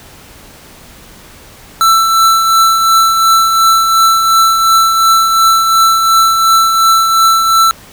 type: tone with tremolo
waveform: square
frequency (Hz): 1332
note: E6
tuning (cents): +18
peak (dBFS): -5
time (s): 1.81-7.71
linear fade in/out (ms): 0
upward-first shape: triangle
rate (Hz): 2.8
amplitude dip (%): 45
effects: pink hiss -37 dBFS RMS until 7.92 s